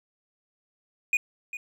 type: tone with echo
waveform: triangle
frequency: 2462 Hz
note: D#7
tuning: 19 cents flat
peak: -18 dBFS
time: 1.13-1.17 s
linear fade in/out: 2 ms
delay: 400 ms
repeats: 1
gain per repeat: -13 dB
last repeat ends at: 1.57 s
effects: none